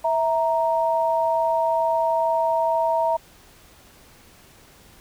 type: tone pair together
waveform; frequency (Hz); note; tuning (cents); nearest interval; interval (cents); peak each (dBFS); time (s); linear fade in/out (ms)
sine; 654.5 / 932.3; E5 / A#5; -13 / 0; tritone; 613; -21; 0.04-3.17; 10
effects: pink hiss -51 dBFS RMS until 5 s